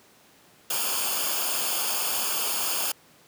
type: noise with comb filter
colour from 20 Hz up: white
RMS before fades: -27 dBFS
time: 0.7-2.92 s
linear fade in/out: 5 ms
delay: 0.51 ms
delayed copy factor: -0.7
effects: pink hiss -56 dBFS RMS until 3.27 s + high-pass 150 Hz 12 dB/octave